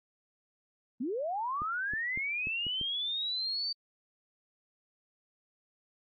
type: linear sweep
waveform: sine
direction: up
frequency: 217.5 to 4621 Hz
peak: -31 dBFS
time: 1-3.73 s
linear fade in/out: 10 ms
type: clicks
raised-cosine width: 3 ms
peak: -30 dBFS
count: 6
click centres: 1.619 / 1.936 / 2.175 / 2.471 / 2.667 / 2.813 s
effects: AAC 48 kbps